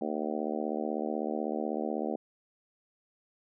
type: harmonic tone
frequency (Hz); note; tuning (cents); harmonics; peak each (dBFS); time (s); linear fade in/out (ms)
76.1; D#2; -38; 3 / 4 / 5 / 6 / 7 / 8 / 9 / 10; -36 / -37 / -38 / -39 / -39 / -40 / -41 / -41; 0.01-2.16; 5
effects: none